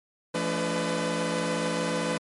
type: tone cluster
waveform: sawtooth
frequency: 169.6 / 218.7 / 285.7 / 502 / 606 Hz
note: E3 / A3 / D4 / B4 / D#5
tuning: +50 / -10 / -48 / +28 / -46 cents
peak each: -28 / -30 / -30 / -26 / -33 dBFS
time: 0.34-2.18 s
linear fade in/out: 10 ms
effects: MP3 48 kbps